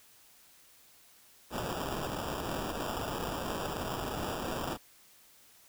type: noise with sample-and-hold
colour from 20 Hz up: white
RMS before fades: -36 dBFS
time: 1.5-4.78 s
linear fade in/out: 50 ms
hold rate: 2100 Hz
effects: white hiss -60 dBFS RMS until 5.68 s